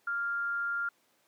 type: tone with amplitude modulation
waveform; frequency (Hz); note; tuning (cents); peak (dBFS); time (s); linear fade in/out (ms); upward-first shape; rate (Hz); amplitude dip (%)
sine; 1396.9; F6; 0; -28; 0.07-0.89; 5; sine; 243; 35
effects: pink hiss -69 dBFS RMS until 1.27 s + high-pass 300 Hz 12 dB/octave